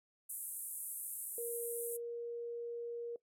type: band-pass noise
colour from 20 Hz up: white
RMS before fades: -44 dBFS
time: 0.29-1.97 s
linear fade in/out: 10 ms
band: 8700 to 13000 Hz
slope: 48 dB/octave
type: tone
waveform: sine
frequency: 471.6 Hz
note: A#4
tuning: 20 cents sharp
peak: -39 dBFS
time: 1.38-3.16 s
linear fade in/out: 2 ms
effects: noise-tail reverb RT60 0.1 s tail -20 dB re dry